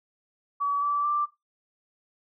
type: tone with pitch steps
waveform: sine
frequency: 1140 / 1158.6 / 1177.5 Hz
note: C#6 / D6 / D6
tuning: +48 / -24 / +4 cents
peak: -23 dBFS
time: 0.6-1.26 s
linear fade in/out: 20 ms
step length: 220 ms
effects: noise-tail reverb RT60 0.2 s tail -17 dB re dry